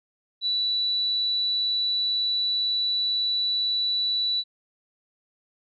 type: tone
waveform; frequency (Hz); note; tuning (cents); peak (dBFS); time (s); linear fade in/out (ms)
sine; 3951; B7; 0; -22; 0.41-4.44; 50
effects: none